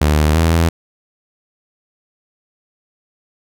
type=tone with pitch steps; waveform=sawtooth; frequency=75.4 / 76.3 / 81.9 / 83.1 Hz; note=D2 / D#2 / E2 / E2; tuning=+46 / -33 / -11 / +15 cents; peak=-7 dBFS; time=0.01-0.69 s; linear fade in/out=5 ms; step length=170 ms; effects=none